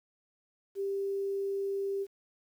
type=tone with quantisation; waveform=sine; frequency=394.5 Hz; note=G4; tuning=11 cents sharp; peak=-30 dBFS; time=0.75-2.07 s; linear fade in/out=50 ms; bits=10; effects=none